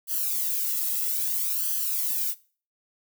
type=noise with flanger; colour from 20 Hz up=violet; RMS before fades=-27 dBFS; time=0.07-2.35 s; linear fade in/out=50 ms; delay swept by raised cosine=0.65 to 1.55 ms; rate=0.61 Hz; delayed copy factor=+0.85; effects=noise-tail reverb RT60 0.4 s tail -20 dB re dry